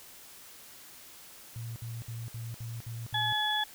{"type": "tone bursts", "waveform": "sine", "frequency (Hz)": 115.8, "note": "A#2", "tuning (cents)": -11, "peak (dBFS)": -36, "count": 7, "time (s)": [1.56, 3.326], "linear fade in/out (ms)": 0, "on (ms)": 200, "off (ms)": 61}
{"type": "harmonic tone", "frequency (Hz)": 851, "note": "G#5", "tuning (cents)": 42, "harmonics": [1, 2, 4], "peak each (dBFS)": [-32, -33, -30], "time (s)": [3.14, 3.64], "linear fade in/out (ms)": 5}
{"effects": ["white hiss -51 dBFS RMS until 3.74 s"]}